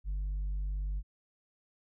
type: tone with tanh clipping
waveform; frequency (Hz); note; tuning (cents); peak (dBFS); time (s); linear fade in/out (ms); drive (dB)
sine; 49; G1; 0; -32; 0.04-1.03; 50; 2
effects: none